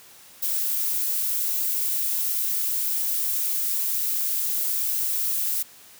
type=noise; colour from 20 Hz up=violet; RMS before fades=-25 dBFS; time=0.42-5.63 s; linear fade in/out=10 ms; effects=white hiss -49 dBFS RMS until 5.99 s + high-pass 80 Hz 12 dB/octave